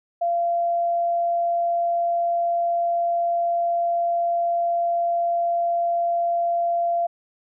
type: tone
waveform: sine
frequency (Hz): 687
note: F5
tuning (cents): -29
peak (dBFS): -19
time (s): 0.21-7.07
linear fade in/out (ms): 10
effects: none